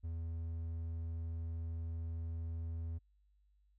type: tone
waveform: triangle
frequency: 82.41 Hz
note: E2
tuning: in tune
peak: -36 dBFS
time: 0.03-2.99 s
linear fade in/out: 20 ms
effects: added 50 Hz sine -68 dBFS peak until 3.78 s